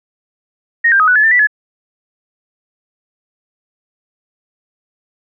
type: tone with pitch steps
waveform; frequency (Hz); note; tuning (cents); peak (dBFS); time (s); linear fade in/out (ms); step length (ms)
sine; 1863 / 1589 / 1262 / 1481 / 1715 / 1788 / 1965 / 1707; A#6 / G6 / D#6 / F#6 / A6 / A6 / B6 / G#6; -2 / +23 / +24 / +1 / -45 / +27 / -9 / +47; -7; 0.84-1.472; 10; 79
effects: none

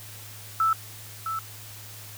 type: tone with echo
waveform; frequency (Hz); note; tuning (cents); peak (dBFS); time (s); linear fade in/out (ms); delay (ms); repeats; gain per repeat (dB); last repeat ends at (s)
sine; 1318.5; E6; 0; -19; 0.6-0.73; 2; 660; 1; -8; 1.39
effects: added 105 Hz sine -45 dBFS peak until 2.17 s + white hiss -44 dBFS RMS until 2.17 s

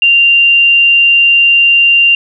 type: tone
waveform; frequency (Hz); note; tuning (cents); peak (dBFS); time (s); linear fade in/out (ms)
sine; 2780; F7; -9; -4; 0.02-2.15; 2
effects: none

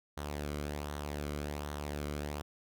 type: tone with flanger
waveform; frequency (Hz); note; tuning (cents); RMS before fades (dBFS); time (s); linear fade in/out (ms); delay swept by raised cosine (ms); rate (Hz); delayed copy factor
sawtooth; 73.42; D2; 0; -39; 0.17-2.42; 5; 0.4 to 1.15; 1.3; -0.5
effects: none

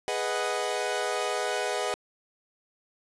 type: chord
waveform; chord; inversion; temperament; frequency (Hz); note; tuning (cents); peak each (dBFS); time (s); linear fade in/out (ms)
sawtooth; G# minor seventh; none; equal; 415.3 / 493.9 / 622.3 / 740; G#4 / B4 / D#5 / F#5; 0 / 0 / 0 / 0; -29; 0.08-1.94; 0
effects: resampled to 24000 Hz + 10-bit

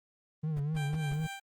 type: tone with vibrato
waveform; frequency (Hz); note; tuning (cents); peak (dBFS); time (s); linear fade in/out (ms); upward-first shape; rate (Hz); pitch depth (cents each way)
triangle; 149.9; D3; +36; -28; 0.43-1.27; 10; triangle; 4.1; 120
type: noise bursts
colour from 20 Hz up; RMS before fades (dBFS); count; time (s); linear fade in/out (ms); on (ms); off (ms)
brown; -41; 4; 0.56-1.144; 10; 41; 140
type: tone with tremolo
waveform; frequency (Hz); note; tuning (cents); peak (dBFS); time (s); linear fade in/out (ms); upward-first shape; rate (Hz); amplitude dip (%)
15% pulse; 787; G5; +7; -32; 0.76-1.4; 10; sine; 4.1; 75
effects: Opus 32 kbps

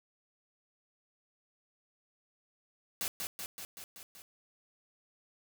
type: noise with echo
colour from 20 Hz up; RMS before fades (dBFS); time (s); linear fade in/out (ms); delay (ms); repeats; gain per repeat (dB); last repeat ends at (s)
white; -35; 3.01-3.08; 0; 190; 6; -3; 4.22
effects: none

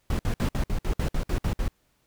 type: noise bursts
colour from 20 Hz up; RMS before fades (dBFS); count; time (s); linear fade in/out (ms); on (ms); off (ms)
brown; -25; 11; 0.1-1.681; 2; 91; 58
effects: pink hiss -69 dBFS RMS until 2.06 s

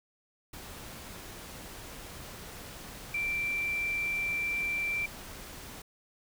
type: tone in noise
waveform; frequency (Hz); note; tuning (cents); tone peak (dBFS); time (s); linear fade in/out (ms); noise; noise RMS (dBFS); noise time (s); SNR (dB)
sine; 2349; D7; 0; -29; 3.14-5.06; 5; pink; -45; 0.53-5.82; +13
effects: none

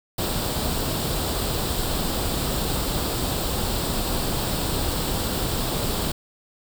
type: noise with comb filter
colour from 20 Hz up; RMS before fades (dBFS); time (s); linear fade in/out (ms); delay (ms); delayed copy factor
pink; -25; 0.18-6.12; 5; 0.24; +0.55
effects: none

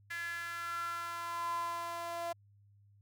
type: tone with high-pass filter sweep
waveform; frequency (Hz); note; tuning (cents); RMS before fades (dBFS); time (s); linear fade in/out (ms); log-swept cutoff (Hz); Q
sawtooth; 340.4; F4; -44; -39; 0.1-2.33; 10; 1800 to 740; 7.5
effects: added 101 Hz sine -61 dBFS peak until 3.01 s

